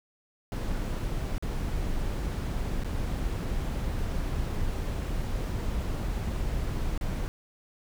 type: noise with dropouts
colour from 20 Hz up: brown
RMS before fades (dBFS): -30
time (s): 0.52-7.28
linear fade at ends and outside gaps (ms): 0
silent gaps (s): 1.381-1.425 / 2.835-2.846 / 6.977-7.011
effects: none